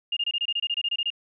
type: tone bursts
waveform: sine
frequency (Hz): 2828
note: F7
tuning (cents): +21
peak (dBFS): -23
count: 14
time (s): 0.12-1.103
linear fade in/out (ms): 5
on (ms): 47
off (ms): 25
effects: none